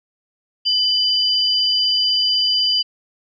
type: tone pair together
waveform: sine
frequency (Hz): 3000 / 4784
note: F#7 / D8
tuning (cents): +23 / +31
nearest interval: minor sixth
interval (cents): 808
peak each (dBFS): -18 / -17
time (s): 0.65-2.83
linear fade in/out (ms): 20
effects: none